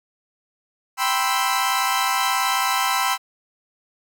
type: chord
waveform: sawtooth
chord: C major seventh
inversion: second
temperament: equal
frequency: 784 / 987.8 / 1046.5 / 1318.5 Hz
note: G5 / B5 / C6 / E6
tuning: 0 / 0 / 0 / 0 cents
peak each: -21 dBFS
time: 0.97-3.18 s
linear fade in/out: 50 ms
effects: none